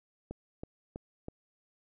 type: click train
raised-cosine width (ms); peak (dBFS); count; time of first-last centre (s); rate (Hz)
2; -26; 4; 0.31-1.284; 3.08
effects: none